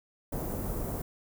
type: band-stop noise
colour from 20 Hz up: pink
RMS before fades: -34 dBFS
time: 0.32-1.02 s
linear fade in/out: 5 ms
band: 690 to 16000 Hz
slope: 12 dB/octave
effects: none